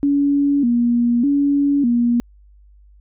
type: tone with vibrato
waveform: sine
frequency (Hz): 260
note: C4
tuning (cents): -11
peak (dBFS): -13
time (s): 0.03-2.2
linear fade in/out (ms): 0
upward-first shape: square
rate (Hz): 0.83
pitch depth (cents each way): 150
effects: added 50 Hz sine -45 dBFS peak until 3 s